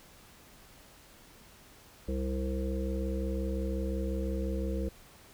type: harmonic tone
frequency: 65.7 Hz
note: C2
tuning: 8 cents sharp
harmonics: 1 / 3 / 5 / 7 / 8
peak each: -32 / -37 / -39 / -40 / -41 dBFS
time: 2.08-4.89 s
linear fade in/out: 5 ms
effects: pink hiss -56 dBFS RMS until 5.33 s